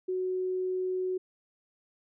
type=tone; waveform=sine; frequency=370 Hz; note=F#4; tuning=in tune; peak=-28 dBFS; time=0.08-1.18 s; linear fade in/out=10 ms; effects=none